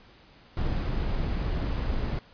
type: noise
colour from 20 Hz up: brown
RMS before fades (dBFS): -28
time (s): 0.57-2.19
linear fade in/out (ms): 2
effects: pink hiss -55 dBFS RMS until 2.33 s + resampled to 11025 Hz